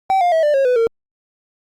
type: tone with pitch steps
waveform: triangle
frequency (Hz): 769 / 705.2 / 646.6 / 593 / 543.8 / 498.6 / 457.3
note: G5 / F5 / E5 / D5 / C#5 / B4 / A#4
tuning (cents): -33 / +17 / -34 / +17 / -33 / +16 / -33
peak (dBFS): -10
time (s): 0.1-0.87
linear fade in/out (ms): 0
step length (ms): 110
effects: Opus 48 kbps